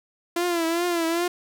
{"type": "tone with vibrato", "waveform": "sawtooth", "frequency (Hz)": 340, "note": "F4", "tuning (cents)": -46, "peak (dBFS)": -18, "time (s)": [0.36, 1.28], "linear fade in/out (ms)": 5, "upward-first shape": "triangle", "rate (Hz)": 2.5, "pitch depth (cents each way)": 82, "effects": []}